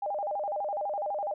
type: tone with vibrato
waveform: sine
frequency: 698 Hz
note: F5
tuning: 1 cent flat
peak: -29 dBFS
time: 0.02-1.34 s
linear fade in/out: 5 ms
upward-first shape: square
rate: 12 Hz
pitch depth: 250 cents each way
effects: none